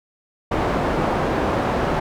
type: low-pass noise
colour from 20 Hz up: white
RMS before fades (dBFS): -21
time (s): 0.51-2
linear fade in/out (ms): 10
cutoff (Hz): 800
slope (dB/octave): 12
effects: none